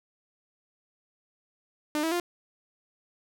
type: tone with pitch steps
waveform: sawtooth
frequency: 301.1 / 324.6 / 349.9 Hz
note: D4 / E4 / F4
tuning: +43 / -27 / +3 cents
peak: -22 dBFS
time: 1.95-2.199 s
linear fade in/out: 0 ms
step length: 83 ms
effects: none